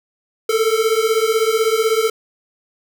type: beating tone pair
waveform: square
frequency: 436.2 / 452.2 Hz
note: A4 / A4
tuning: -15 / +47 cents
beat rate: 16 Hz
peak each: -18 dBFS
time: 0.49-2.1 s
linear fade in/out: 5 ms
effects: none